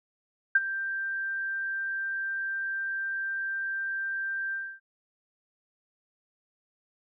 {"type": "tone with ADSR envelope", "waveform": "sine", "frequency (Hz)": 1576, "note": "G6", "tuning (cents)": 9, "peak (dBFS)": -15, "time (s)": [0.55, 4.8], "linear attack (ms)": 6, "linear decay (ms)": 34, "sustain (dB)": -14, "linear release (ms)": 270, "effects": []}